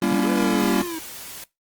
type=chord; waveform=square; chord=G diminished seventh; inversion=none; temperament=just; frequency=196 / 235.2 / 282.2 / 338.7 Hz; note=G3 / Bb3 / Db4 / Fb4; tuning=0 / +16 / +31 / +47 cents; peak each=-25 dBFS; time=0.02-0.82 s; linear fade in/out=2 ms
type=linear two-way sweep; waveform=square; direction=up then down; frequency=116.54 to 506 to 314.3 Hz; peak=-29 dBFS; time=0.11-0.99 s; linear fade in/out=5 ms; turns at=0.3 s
type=noise; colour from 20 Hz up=white; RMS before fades=-37 dBFS; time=0.59-1.44 s; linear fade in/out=2 ms
effects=noise-tail reverb RT60 0.2 s tail -21 dB re dry + Opus 24 kbps